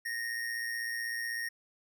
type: tone with amplitude modulation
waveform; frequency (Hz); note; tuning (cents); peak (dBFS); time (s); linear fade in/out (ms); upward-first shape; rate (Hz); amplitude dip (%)
square; 1855; A#6; -9; -32; 0.05-1.49; 10; sine; 116; 50
effects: none